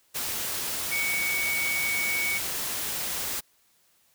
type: tone in noise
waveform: sine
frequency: 2240 Hz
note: C#7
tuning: 18 cents sharp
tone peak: -26 dBFS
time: 0.91-2.39 s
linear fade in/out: 20 ms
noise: white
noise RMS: -31 dBFS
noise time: 0.14-3.41 s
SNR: +2 dB
effects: white hiss -65 dBFS RMS until 4.14 s